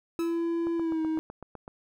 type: tone with exponential decay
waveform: sawtooth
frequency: 1300 Hz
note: E6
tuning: 24 cents flat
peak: -34 dBFS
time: 0.19-0.48 s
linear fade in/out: 5 ms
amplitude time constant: 63 ms
type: tone with pitch glide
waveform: triangle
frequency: 335.9 to 317 Hz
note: E4 to D#4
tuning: +33 to +32 cents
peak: -24 dBFS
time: 0.19-1.19 s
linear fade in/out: 0 ms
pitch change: -101 cents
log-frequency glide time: 0.76-1.02 s
type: click train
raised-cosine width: 1 ms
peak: -27 dBFS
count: 9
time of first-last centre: 0.67-1.679 s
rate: 7.93 Hz
effects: none